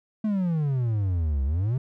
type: exponential two-way sweep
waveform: triangle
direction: down then up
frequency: 220.7 to 65.6 to 136.3 Hz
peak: -20 dBFS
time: 0.24-1.78 s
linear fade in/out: 5 ms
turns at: 1.44 s
effects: none